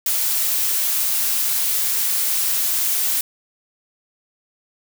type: noise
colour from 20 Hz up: blue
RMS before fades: -20 dBFS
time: 0.06-3.21 s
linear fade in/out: 2 ms
effects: none